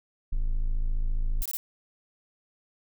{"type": "tone", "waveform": "triangle", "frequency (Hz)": 27.32, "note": "A0", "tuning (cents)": -11, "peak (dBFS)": -21, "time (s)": [0.32, 1.43], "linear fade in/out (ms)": 10}
{"type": "noise bursts", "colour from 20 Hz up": "violet", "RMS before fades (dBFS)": -32, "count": 3, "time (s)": [1.42, 1.57], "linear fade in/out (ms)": 0, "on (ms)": 36, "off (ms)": 21}
{"effects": []}